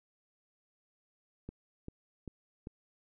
click train, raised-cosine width 3 ms, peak -29 dBFS, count 4, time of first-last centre 1.49-2.671 s, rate 2.54 Hz, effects none

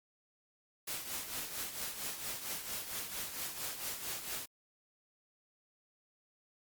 white noise with tremolo, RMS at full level -38 dBFS, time 0.87-4.46 s, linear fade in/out 10 ms, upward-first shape triangle, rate 4.4 Hz, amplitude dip 65%, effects Opus 48 kbps

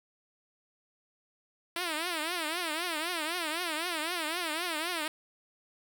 5% pulse tone with vibrato, 330.7 Hz, E4, 6 cents sharp, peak -20 dBFS, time 1.76-5.08 s, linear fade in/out 2 ms, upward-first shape triangle, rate 3.9 Hz, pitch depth 190 cents each way, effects none

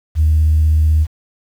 sine tone with vibrato, 77.8 Hz, D#2, in tune, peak -8 dBFS, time 0.15-1.07 s, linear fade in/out 50 ms, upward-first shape sine, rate 16 Hz, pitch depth 14 cents each way, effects tanh soft clip ceiling -5 dBFS + 7-bit

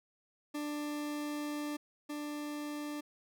40% pulse tone pair in turn, 295.6 / 295.6 Hz, D4 / D4, +11 / +11 cents, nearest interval unison, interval 0 cents, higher neither, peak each -35 / -37 dBFS, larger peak first, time 0.54-1.77 / 2.09-3.01 s, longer first, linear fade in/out 10 ms, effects none

